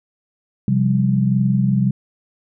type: chord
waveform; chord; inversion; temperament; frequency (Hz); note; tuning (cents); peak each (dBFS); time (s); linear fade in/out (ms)
sine; C suspended fourth; none; just; 130.81 / 174.42 / 196.22; C3 / F3 / G3; 0 / -2 / +2; -17 / -22 / -17; 0.68-1.91; 2
effects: none